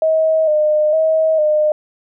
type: tone with vibrato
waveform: sine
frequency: 622 Hz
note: D#5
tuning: 1 cent flat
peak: -11 dBFS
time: 0.02-1.72 s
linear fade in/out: 2 ms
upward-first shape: square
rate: 1.1 Hz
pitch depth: 39 cents each way
effects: none